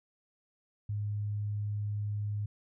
sine tone, 103.83 Hz, G#2, in tune, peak -31 dBFS, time 0.89-2.46 s, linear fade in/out 5 ms, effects none

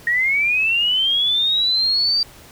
sine linear sweep, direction up, 1864.7 to 4693 Hz, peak -15 dBFS, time 0.07-2.23 s, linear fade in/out 2 ms, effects pink hiss -44 dBFS RMS until 2.51 s

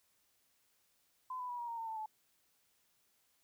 sine tone with pitch steps, 1019 / 995.7 / 973 / 950.8 / 929 / 907.8 / 887.1 / 866.8 Hz, C6 / B5 / B5 / A#5 / A#5 / A#5 / A5 / A5, -46 / +14 / -26 / +34 / -6 / -46 / +14 / -26 cents, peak -39 dBFS, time 1.3-2.06 s, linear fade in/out 5 ms, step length 95 ms, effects white hiss -75 dBFS RMS until 3.43 s

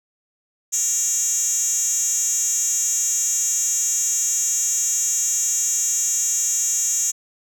10% pulse tone with high-pass filter, 466.2 Hz, A#4, in tune, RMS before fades -21 dBFS, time 0.72-7.12 s, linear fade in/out 20 ms, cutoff 6700 Hz, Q 6.7, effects none

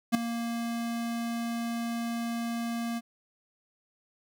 square tone with ADSR envelope, 233.1 Hz, A#3, in tune, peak -18 dBFS, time 0.12-3.01 s, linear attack 28 ms, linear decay 5 ms, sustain -13 dB, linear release 37 ms, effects none

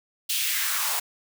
white noise with high-pass filter sweep, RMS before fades -26 dBFS, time 0.29-1 s, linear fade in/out 10 ms, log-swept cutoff 3400 to 720 Hz, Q 2, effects none

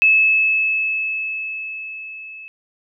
sine tone with level ramp, 2600 Hz, E7, 24 cents flat, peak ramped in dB -9 to -34 dBFS, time 0.02-2.48 s, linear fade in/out 0 ms, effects none

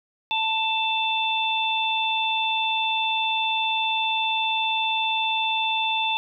harmonic tone, 885 Hz, A5, 10 cents sharp, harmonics 1 / 3 / 4, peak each -25 / -26 / -26 dBFS, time 0.31-6.17 s, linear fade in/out 0 ms, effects none

